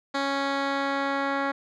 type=tone with low-pass filter sweep; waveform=10% pulse; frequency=276.8 Hz; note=C#4; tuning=2 cents flat; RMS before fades=-27 dBFS; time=0.14-1.52 s; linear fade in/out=10 ms; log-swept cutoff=4300 to 2200 Hz; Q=1.1; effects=none

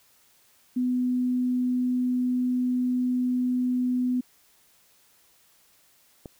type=tone; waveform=sine; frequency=250.1 Hz; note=B3; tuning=22 cents sharp; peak=-22 dBFS; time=0.76-4.21 s; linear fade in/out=10 ms
type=click; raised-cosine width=2 ms; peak=-25 dBFS; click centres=6.258 s
effects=white hiss -61 dBFS RMS until 6.39 s

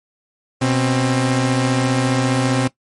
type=tone pair together; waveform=sawtooth; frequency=125.4 / 265.7 Hz; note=B2 / C4; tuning=+27 / +27 cents; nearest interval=octave + minor second; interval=1300 cents; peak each=-14 dBFS; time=0.61-2.68 s; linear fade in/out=10 ms; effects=noise-tail reverb RT60 0.1 s tail -17 dB re dry + MP3 48 kbps

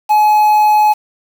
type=tone with quantisation; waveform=triangle; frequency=848 Hz; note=G#5; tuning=36 cents sharp; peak=-5 dBFS; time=0.09-0.94 s; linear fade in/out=20 ms; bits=5; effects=none

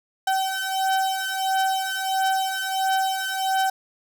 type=beating tone pair; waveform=35% pulse; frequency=766 / 767.5 Hz; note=G5 / G5; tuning=-40 / -37 cents; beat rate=1.5 Hz; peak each=-23 dBFS; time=0.27-3.7 s; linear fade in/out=5 ms; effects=none

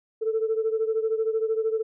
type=beating tone pair; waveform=sine; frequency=440 / 453 Hz; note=A4 / A#4; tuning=0 / -50 cents; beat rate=13 Hz; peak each=-23 / -27 dBFS; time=0.21-1.83 s; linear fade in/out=20 ms; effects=tanh soft clip ceiling -16 dBFS

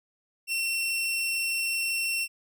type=tone; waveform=sawtooth; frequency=2713 Hz; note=E7; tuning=49 cents sharp; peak=-23 dBFS; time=0.47-2.28 s; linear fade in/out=50 ms; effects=none

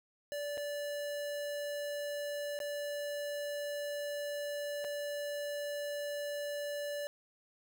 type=tone with dropouts; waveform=square; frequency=581 Hz; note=D5; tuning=19 cents flat; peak=-37 dBFS; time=0.32-7.07 s; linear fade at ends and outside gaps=0 ms; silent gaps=0.573-0.578 / 2.59-2.602 / 4.843-4.847 s; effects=none

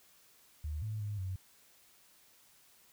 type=tone with pitch steps; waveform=sine; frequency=76 / 107.8 / 103.9 / 93.8 Hz; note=D#2 / A2 / G#2 / F#2; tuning=-40 / -35 / +1 / +24 cents; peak=-35 dBFS; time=0.64-1.36 s; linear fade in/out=5 ms; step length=180 ms; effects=white hiss -64 dBFS RMS until 2.92 s

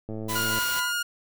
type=click train; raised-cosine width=2 ms; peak=-22 dBFS; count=55; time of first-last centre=0.09-0.585 s; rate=109 Hz
type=noise; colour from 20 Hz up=white; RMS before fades=-33 dBFS; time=0.28-0.81 s; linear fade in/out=20 ms
type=tone with tremolo; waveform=40% pulse; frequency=998 Hz; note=B5; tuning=18 cents sharp; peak=-29 dBFS; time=0.28-0.93 s; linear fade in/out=20 ms; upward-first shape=sine; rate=4.3 Hz; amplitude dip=75%
type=tone with vibrato; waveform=sawtooth; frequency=1424 Hz; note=F6; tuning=33 cents sharp; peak=-22 dBFS; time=0.35-1.03 s; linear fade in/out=10 ms; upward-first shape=triangle; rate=12 Hz; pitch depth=12 cents each way
effects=none

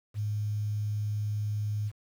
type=tone; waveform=sine; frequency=105 Hz; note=G#2; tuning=19 cents sharp; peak=-28 dBFS; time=0.14-1.92 s; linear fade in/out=50 ms; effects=9-bit

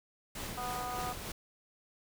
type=noise with tremolo; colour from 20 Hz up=pink; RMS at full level=-40 dBFS; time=0.35-1.32 s; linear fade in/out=5 ms; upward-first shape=sine; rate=3.3 Hz; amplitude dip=35%
type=harmonic tone; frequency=246.9 Hz; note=B3; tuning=in tune; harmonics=2 / 3 / 4 / 5 / 6; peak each=-49 / -39 / -45 / -41 / -53 dBFS; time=0.57-1.13 s; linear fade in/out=10 ms
effects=none

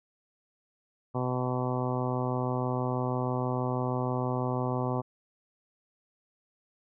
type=harmonic tone; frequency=126.2 Hz; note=B2; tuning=38 cents sharp; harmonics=1 / 2 / 3 / 4 / 5 / 6 / 7 / 8 / 9; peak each=-31 / -34 / -36 / -37 / -38 / -39 / -39 / -40 / -41 dBFS; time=1.14-5.02 s; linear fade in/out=20 ms; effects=none

